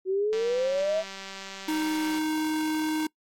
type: exponential sweep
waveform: sine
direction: up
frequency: 370 to 659.3 Hz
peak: -23 dBFS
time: 0.05-1.04 s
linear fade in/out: 50 ms
type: click train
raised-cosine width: 0.2 ms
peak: -22 dBFS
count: 361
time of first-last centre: 0.33-2.186 s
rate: 194 Hz
type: tone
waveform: square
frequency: 311.1 Hz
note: D#4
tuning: in tune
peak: -26 dBFS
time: 1.68-3.07 s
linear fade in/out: 5 ms
effects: noise-tail reverb RT60 0.1 s tail -23 dB re dry + AAC 64 kbps